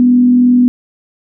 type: tone with frequency modulation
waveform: sine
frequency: 246.9 Hz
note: B3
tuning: in tune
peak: -5 dBFS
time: 0-0.68 s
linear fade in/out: 0 ms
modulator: 42.8 Hz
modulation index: 0.22
effects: none